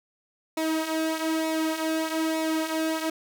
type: tone with flanger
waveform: sawtooth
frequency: 319 Hz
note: D#4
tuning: 43 cents sharp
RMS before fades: -27 dBFS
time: 0.57-3.1 s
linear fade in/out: 5 ms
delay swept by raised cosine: 0.63 to 4.13 ms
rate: 1.1 Hz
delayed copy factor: -0.6
effects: none